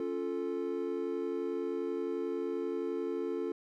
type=chord; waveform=triangle; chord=Db augmented; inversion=none; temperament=equal; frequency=277.2 / 349.2 / 440 Hz; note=Db4 / F4 / A4; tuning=0 / 0 / 0 cents; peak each=-37 / -34 / -34 dBFS; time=0-3.52 s; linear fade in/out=2 ms; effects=none